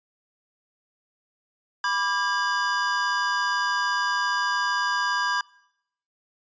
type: chord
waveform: square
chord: G# diminished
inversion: first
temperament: equal with one note detuned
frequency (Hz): 987.8 / 1174.7 / 1620.5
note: B5 / D6 / G#6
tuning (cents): 0 / 0 / -43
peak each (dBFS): -28 / -30 / -26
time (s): 1.84-5.41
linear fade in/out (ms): 2
effects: noise-tail reverb RT60 0.8 s tail -24 dB re dry + resampled to 16000 Hz